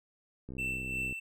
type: click train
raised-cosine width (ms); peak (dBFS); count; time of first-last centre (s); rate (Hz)
3; -30; 42; 0.49-1.126; 64.5
type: tone with tremolo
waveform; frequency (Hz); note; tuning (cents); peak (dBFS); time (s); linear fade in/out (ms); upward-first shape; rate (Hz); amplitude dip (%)
triangle; 2674; E7; +24; -30; 0.58-1.2; 10; sine; 2.9; 50
effects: none